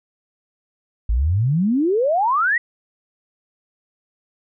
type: exponential sweep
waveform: sine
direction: up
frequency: 50.9 to 1975.5 Hz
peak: -15 dBFS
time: 1.09-2.58 s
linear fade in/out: 5 ms
effects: none